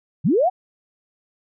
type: linear sweep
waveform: sine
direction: up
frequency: 112.8 to 784 Hz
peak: -14 dBFS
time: 0.24-0.5 s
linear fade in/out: 20 ms
effects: none